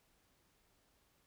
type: silence
effects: pink hiss -74 dBFS RMS until 1.26 s